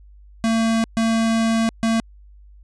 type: tone bursts at uneven times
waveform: square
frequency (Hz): 225.9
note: A3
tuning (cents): +46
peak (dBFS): -17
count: 3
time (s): 0.44-0.84 / 0.97-1.69 / 1.83-2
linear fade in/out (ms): 0
effects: added 50 Hz sine -43 dBFS peak until 2.63 s + resampled to 22050 Hz